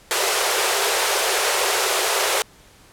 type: high-pass noise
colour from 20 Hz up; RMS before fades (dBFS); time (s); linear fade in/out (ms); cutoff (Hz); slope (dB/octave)
pink; -20; 0.11-2.42; 0; 370; 96
effects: pink hiss -50 dBFS RMS until 2.92 s + low-pass 12000 Hz 12 dB/octave